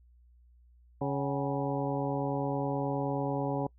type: harmonic tone with a mistuned harmonic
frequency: 139.4 Hz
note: C#3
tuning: 10 cents sharp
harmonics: 1 / 2 / 3 / 4 / 5 / 6 / 7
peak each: -34 / -34 / -37 / -36 / -39 / -39 / -42 dBFS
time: 1.01-3.67 s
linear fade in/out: 5 ms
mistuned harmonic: 5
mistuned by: +120 cents
effects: noise-tail reverb RT60 0.1 s tail -25 dB re dry + added 60 Hz sine -57 dBFS peak until 3.78 s